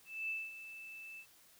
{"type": "tone with ADSR envelope", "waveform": "sine", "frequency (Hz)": 2637, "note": "E7", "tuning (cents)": 0, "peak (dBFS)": -35, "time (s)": [0.05, 1.26], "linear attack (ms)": 240, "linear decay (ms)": 220, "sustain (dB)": -12, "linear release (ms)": 69, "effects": ["white hiss -64 dBFS RMS until 1.59 s"]}